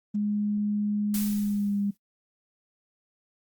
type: tone with pitch glide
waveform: sine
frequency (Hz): 207.7 to 201.8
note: G#3 to G#3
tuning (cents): 0 to -49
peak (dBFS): -24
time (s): 0.14-1.91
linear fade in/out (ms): 10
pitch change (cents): -49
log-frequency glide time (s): 1.28-1.8
type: noise with exponential decay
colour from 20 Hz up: blue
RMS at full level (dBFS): -31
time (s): 1.14-1.97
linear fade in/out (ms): 2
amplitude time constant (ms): 180
effects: noise-tail reverb RT60 0.1 s tail -19 dB re dry + Opus 32 kbps